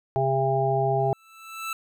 harmonic tone, 134.3 Hz, C3, 46 cents sharp, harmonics 1 / 3 / 5 / 6, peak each -26 / -26 / -26 / -26 dBFS, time 0.16-1.13 s, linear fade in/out 0 ms
25% pulse tone with exponential growth, 1322 Hz, E6, 5 cents sharp, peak -23 dBFS, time 0.99-1.73 s, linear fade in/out 2 ms, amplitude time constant 160 ms
effects none

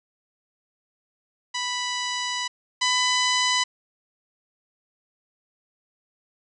10% pulse tone pair in turn, 987.8 / 998.7 Hz, B5 / B5, 0 / +19 cents, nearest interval unison, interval 19 cents, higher second, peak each -17 / -11 dBFS, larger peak second, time 1.54-2.48 / 2.81-3.64 s, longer first, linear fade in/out 10 ms, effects resampled to 22050 Hz

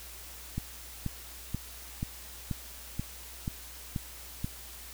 click train, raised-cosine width 5 ms, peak -19 dBFS, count 9, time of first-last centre 0.58-4.445 s, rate 2.07 Hz, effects added 60 Hz sine -50 dBFS peak until 4.93 s + white hiss -47 dBFS RMS until 4.93 s

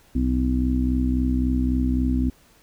harmonic tone, 63.7 Hz, C2, 46 cents flat, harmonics 1 / 2 / 3 / 4 / 5, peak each -22 / -31 / -32 / -22 / -32 dBFS, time 0.15-2.3 s, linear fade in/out 5 ms, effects pink hiss -56 dBFS RMS until 2.62 s

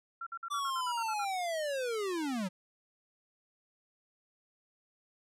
sine tone bursts, 1364 Hz, F6, 41 cents flat, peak -37 dBFS, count 10, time 0.21-1.247 s, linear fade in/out 5 ms, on 56 ms, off 53 ms
square linear sweep, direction down, 1174.7 to 174.61 Hz, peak -33 dBFS, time 0.5-2.49 s, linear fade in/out 20 ms
effects low-pass 11000 Hz 12 dB/octave

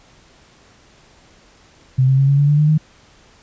sine tone with pitch steps, 130 / 133.27 / 136.62 / 140.06 / 143.58 / 147.19 / 150.89 / 154.69 Hz, C3 / C3 / C#3 / C#3 / D3 / D3 / D3 / D#3, -11 / +32 / -25 / +18 / -39 / +4 / +47 / -10 cents, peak -10 dBFS, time 1.98-2.78 s, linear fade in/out 10 ms, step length 100 ms, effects pink hiss -50 dBFS RMS until 3.42 s + resampled to 16000 Hz

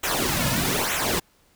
pink noise with flanger, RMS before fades -24 dBFS, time 0.03-1.2 s, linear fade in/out 10 ms, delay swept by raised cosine 0.2 to 2.6 ms, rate 1.1 Hz, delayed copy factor -0.75, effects pink hiss -61 dBFS RMS until 1.55 s

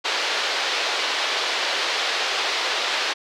white band-pass noise, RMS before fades -24 dBFS, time 0.04-3.14 s, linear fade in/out 20 ms, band 400 to 4500 Hz, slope 24 dB/octave, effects none

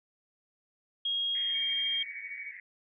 sine tone with pitch glide, 3268 to 3212 Hz, G#7 to G7, -29 to +41 cents, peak -28 dBFS, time 1.05-2.03 s, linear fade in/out 5 ms, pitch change -30 cents, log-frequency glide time 1.34-1.63 s
pink band-pass noise, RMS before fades -47 dBFS, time 1.35-2.6 s, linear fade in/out 2 ms, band 1800 to 2200 Hz, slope 96 dB/octave
sine tone with tremolo, 2248 Hz, C#7, 24 cents sharp, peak -36 dBFS, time 1.54-2.52 s, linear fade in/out 10 ms, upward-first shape triangle, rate 13 Hz, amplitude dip 65%
effects none

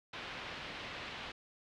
white low-pass noise, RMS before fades -45 dBFS, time 0.13-1.32 s, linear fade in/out 5 ms, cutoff 3500 Hz, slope 24 dB/octave, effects none

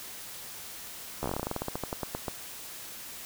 slowing click train, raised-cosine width 1 ms, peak -17 dBFS, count 21, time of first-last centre 1.23-2.282 s, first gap 13 ms, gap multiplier 1.13, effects white hiss -43 dBFS RMS until 3.25 s

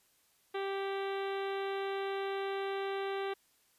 harmonic tone with a mistuned harmonic, 392 Hz, G4, in tune, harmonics 1 / 2 / 3 / 4 / 5 / 6 / 7 / 8 / 9 / 10, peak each -35 / -41 / -45 / -47 / -49 / -51 / -52 / -53 / -54 / -55 dBFS, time 0.54-3.34 s, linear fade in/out 10 ms, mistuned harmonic 6, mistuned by -32 cents, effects white hiss -70 dBFS RMS until 3.78 s + resampled to 32000 Hz

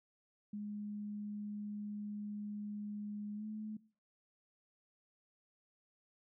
sine tone with pitch glide, 207.7 to 214.7 Hz, G#3 to A3, 0 to -42 cents, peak -40 dBFS, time 0.53-3.77 s, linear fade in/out 5 ms, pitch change +58 cents, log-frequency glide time 3.35-3.45 s, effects noise-tail reverb RT60 0.4 s tail -20 dB re dry

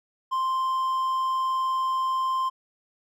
triangle tone, 1046.5 Hz, C6, in tune, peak -21 dBFS, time 0.31-2.5 s, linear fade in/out 20 ms, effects none

